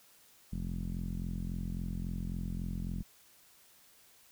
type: tone with low-pass filter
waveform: sawtooth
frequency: 43.65 Hz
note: F1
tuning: in tune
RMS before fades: -37 dBFS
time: 0.52-3.03 s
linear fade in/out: 10 ms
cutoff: 200 Hz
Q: 3.9
effects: white hiss -62 dBFS RMS until 4.31 s